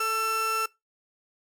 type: tone pair together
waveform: 35% pulse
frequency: 440.7 / 1339 Hz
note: A4 / E6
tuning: +3 / +27 cents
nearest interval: octave + perfect fifth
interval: 1924 cents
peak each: -32 / -23 dBFS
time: 0-0.66 s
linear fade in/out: 5 ms
effects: noise-tail reverb RT60 0.2 s tail -22 dB re dry + MP3 96 kbps